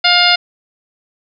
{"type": "harmonic tone", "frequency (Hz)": 708, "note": "F5", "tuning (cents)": 23, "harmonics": [1, 2, 3, 4, 5, 6, 7], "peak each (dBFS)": [-16, -16, -16, -16, -16, -16, -16], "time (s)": [0.04, 0.36], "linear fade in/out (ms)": 10, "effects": []}